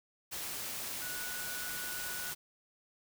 sine tone in noise, 1471 Hz, F#6, 11 cents flat, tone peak -43 dBFS, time 1.01-2.33 s, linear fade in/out 20 ms, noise white, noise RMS -40 dBFS, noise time 0.31-2.35 s, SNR -6 dB, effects none

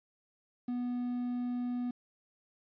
triangle tone with quantisation, 245.3 Hz, B3, 12 cents flat, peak -30 dBFS, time 0.68-1.91 s, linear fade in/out 5 ms, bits 10, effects resampled to 11025 Hz

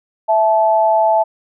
sine tone pair together, 659.3 / 868.1 Hz, E5 / A5, 0 / -24 cents, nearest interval perfect fourth, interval 476 cents, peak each -13 dBFS, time 0.28-1.24 s, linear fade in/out 20 ms, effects none

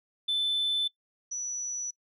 sine tone pair in turn, 3520 / 5915 Hz, A7 / F#8, 0 / -1 cents, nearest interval major sixth, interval 899 cents, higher second, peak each -23 / -31 dBFS, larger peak first, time 0.28-0.88 / 1.31-1.91 s, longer neither, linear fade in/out 10 ms, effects noise-tail reverb RT60 0.1 s tail -22 dB re dry + tanh soft clip ceiling -23 dBFS

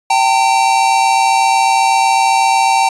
square tone pair together, 779 / 907 Hz, G5 / A#5, -11 / -48 cents, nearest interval minor third, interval 263 cents, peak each -13 dBFS, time 0.1-2.89 s, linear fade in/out 5 ms, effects resampled to 22050 Hz

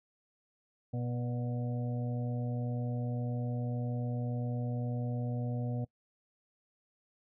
harmonic tone with a mistuned harmonic, 121.8 Hz, B2, 24 cents flat, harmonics 1 / 2 / 4 / 5 / 6, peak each -33 / -39 / -45 / -47 / -49 dBFS, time 0.93-5.85 s, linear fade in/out 10 ms, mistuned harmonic 5, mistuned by -28 cents, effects noise-tail reverb RT60 0.1 s tail -22 dB re dry

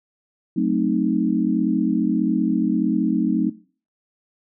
sine chord, F# diminished seventh, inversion none, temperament equal, 185 / 220 / 261.6 / 311.1 Hz, F#3 / A3 / C4 / Eb4, 0 / 0 / 0 / 0 cents, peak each -23 dBFS, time 0.56-3.5 s, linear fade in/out 10 ms, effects noise-tail reverb RT60 0.4 s tail -19 dB re dry

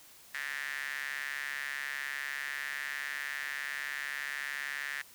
square tone with high-pass filter, 70.1 Hz, C#2, 20 cents sharp, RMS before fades -38 dBFS, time 0.34-5.02 s, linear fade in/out 5 ms, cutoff 1800 Hz, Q 6.8, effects white hiss -56 dBFS RMS until 5.14 s

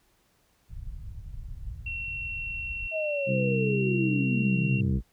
pink low-pass noise, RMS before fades -39 dBFS, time 0.69-2.88 s, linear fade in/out 10 ms, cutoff 110 Hz, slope 24 dB/octave
sine tone with pitch glide, 2724 to 2741 Hz, F7 to F7, -44 to -33 cents, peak -32 dBFS, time 1.86-4.81 s, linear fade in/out 5 ms, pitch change +11 cents, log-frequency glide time 3.62-3.92 s
sine linear sweep, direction down, 647 to 46.25 Hz, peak -27 dBFS, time 2.91-5.03 s, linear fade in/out 50 ms
harmonic tone, 65.41 Hz, C2, in tune, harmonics 2 / 3 / 4 / 5 / 6 / 7, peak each -27 / -28 / -41 / -38 / -45 / -45 dBFS, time 3.26-5.01 s, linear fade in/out 50 ms
effects pink hiss -67 dBFS RMS until 5.12 s

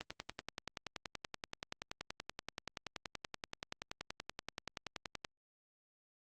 click train, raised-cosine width 0.2 ms, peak -23 dBFS, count 56, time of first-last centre 0.01-5.248 s, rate 10.5 Hz, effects Opus 32 kbps

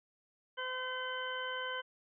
harmonic tone, 511 Hz, C5, 41 cents flat, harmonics 1 / 2 / 3 / 4 / 6, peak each -43 / -42 / -40 / -49 / -43 dBFS, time 0.57-1.82 s, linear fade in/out 20 ms, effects none

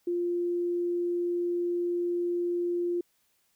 sine tone, 349.2 Hz, F4, in tune, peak -26 dBFS, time 0.07-3.01 s, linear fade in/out 5 ms, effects white hiss -71 dBFS RMS until 3.55 s

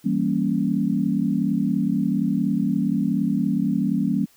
sine chord, E diminished seventh, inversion none, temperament equal, 164.81 / 196 / 233.1 / 277.2 Hz, E3 / G3 / Bb3 / Db4, 0 / 0 / 0 / 0 cents, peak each -27 / -23 / -24 / -25 dBFS, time 0.04-4.26 s, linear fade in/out 20 ms, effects white hiss -57 dBFS RMS until 4.36 s

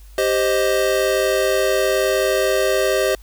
square chord, C minor, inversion second, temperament equal, 392 / 523.3 / 622.3 Hz, G4 / C5 / Eb5, 0 / 0 / 0 cents, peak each -21 dBFS, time 0.18-3.15 s, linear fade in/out 2 ms, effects added 50 Hz sine -39 dBFS peak until 3.22 s + white hiss -53 dBFS RMS until 3.22 s

